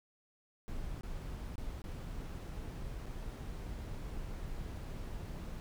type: noise with dropouts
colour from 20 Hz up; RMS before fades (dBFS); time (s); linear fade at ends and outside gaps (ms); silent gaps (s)
brown; -42; 0.68-5.6; 0; 1.009-1.033 / 1.557-1.581 / 1.818-1.84 / 3.057-3.063
effects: none